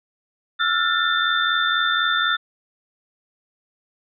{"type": "tone cluster", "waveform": "sine", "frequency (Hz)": [1339, 1423, 1780, 3562], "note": ["E6", "F6", "A6", "A7"], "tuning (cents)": [27, 32, 20, 21], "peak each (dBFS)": [-23, -22, -25, -23], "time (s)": [0.59, 2.37], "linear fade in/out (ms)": 20, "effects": []}